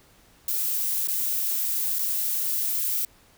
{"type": "noise with dropouts", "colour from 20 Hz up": "violet", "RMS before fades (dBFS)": -26, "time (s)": [0.48, 3.05], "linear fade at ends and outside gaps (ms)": 2, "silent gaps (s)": [[1.073, 1.083], [1.987, 1.991]], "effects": ["pink hiss -57 dBFS RMS until 3.37 s"]}